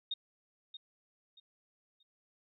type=tone with echo; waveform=sine; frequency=3704 Hz; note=A#7; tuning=12 cents flat; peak=-33 dBFS; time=0.11-0.14 s; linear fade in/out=5 ms; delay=630 ms; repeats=3; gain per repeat=-11 dB; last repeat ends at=2.03 s; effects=none